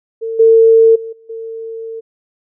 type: tone with level steps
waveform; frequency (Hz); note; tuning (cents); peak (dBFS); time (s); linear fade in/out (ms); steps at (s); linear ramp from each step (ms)
sine; 451.3; A4; +44; -18 / -4 / -23 / -41 / -23; 0.21-2.01; 20; 0.39 / 0.95 / 1.12 / 1.29; 10
effects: none